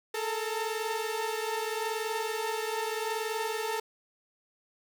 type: tone cluster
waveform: sawtooth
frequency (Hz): 431.1 / 451.9 / 907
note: A4 / A4 / A#5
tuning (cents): -35 / +46 / -48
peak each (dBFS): -30 / -32 / -32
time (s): 0.14-3.8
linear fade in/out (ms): 5
effects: none